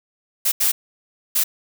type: noise bursts at uneven times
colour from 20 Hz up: blue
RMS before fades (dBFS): -18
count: 3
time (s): 0.45-0.52 / 0.6-0.72 / 1.35-1.44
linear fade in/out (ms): 10
effects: none